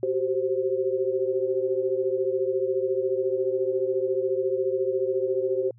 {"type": "tone cluster", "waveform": "sine", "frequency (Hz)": [375.5, 389.7, 524], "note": ["F#4", "G4", "C5"], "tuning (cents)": [26, -10, 2], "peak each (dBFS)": -27, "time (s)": [0.03, 5.71], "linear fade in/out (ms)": 2, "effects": ["added 117 Hz sine -50 dBFS peak until 5.78 s"]}